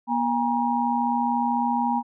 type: tone cluster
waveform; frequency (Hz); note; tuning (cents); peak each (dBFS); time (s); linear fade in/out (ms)
sine; 240.4 / 815 / 949; B3 / G#5 / A#5; -46 / -33 / +31; -25; 0.07-2.03; 50
effects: none